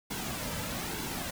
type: noise with flanger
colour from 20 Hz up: pink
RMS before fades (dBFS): -36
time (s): 0.1-1.31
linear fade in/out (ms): 10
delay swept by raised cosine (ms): 1.6 to 2.8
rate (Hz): 1.1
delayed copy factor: -0.55
effects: none

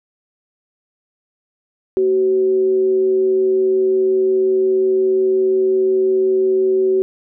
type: tone with frequency modulation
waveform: sine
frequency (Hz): 378.3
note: F#4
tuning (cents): +38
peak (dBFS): -12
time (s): 1.97-7.02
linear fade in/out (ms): 0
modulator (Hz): 149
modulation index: 0.21
effects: none

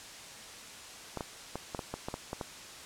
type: clicks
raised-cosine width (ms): 1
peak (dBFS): -21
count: 10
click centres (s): 1.173 / 1.208 / 1.556 / 1.748 / 1.792 / 1.94 / 2.085 / 2.141 / 2.331 / 2.412
effects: white hiss -47 dBFS RMS until 2.85 s + low-pass 8000 Hz 12 dB/octave

